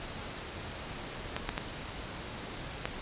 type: clicks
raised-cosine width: 0.3 ms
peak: -15 dBFS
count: 4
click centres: 1.365 / 1.491 / 1.579 / 2.855 s
effects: pink hiss -41 dBFS RMS until 3.01 s + resampled to 8000 Hz